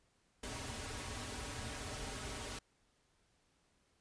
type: noise with comb filter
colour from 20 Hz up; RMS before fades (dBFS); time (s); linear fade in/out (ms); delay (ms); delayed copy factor
pink; -44; 0.43-2.59; 5; 5.8; -0.8
effects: pink hiss -75 dBFS RMS until 4 s + resampled to 22050 Hz